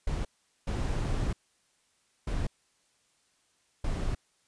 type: noise bursts at uneven times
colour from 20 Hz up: brown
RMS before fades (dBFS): -30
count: 4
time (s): 0.07-0.25 / 0.67-1.33 / 2.27-2.47 / 3.84-4.15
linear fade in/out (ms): 5
effects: white hiss -70 dBFS RMS until 4.47 s + resampled to 22050 Hz